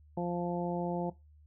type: harmonic tone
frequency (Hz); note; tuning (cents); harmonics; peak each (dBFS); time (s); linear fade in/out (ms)
174.61; F3; 0; 1 / 2 / 3 / 4 / 5; -34 / -37 / -39 / -40 / -41; 0.17-1.1; 5
effects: noise-tail reverb RT60 0.2 s tail -17 dB re dry + added 75 Hz sine -56 dBFS peak until 1.46 s